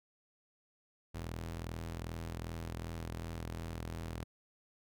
sawtooth ring-modulated tone, 82.41 Hz, E2, in tune, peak -33 dBFS, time 1.14-4.24 s, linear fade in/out 10 ms, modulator 21.3 Hz, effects none

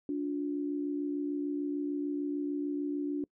sine tone pair together, 289.5 / 356.2 Hz, D4 / F4, -25 / +34 cents, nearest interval major third, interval 359 cents, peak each -31 / -38 dBFS, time 0.09-3.24 s, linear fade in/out 2 ms, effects noise-tail reverb RT60 0.1 s tail -25 dB re dry

